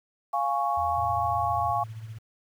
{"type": "chord", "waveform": "sine", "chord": "Db major", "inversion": "first", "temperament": "equal", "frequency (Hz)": [698.5, 830.6, 1108.7], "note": ["F5", "Ab5", "Db6"], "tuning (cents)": [0, 0, 0], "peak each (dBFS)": -28, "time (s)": [0.33, 1.84], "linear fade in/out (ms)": 10}
{"type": "tone with vibrato", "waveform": "sine", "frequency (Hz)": 83.8, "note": "E2", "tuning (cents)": 29, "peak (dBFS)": -37, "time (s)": [0.77, 1.72], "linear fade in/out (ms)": 5, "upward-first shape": "sine", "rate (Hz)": 3.8, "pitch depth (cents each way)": 11}
{"type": "tone with tremolo", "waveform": "sine", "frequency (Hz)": 110.9, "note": "A2", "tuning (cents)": 14, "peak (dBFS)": -34, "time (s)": [0.96, 2.19], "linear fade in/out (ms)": 20, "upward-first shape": "sine", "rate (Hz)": 15, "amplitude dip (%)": 55}
{"effects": ["9-bit"]}